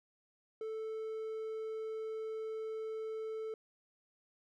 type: tone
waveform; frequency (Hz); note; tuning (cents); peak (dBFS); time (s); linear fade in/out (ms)
triangle; 440; A4; 0; -36; 0.61-3.54; 2
effects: none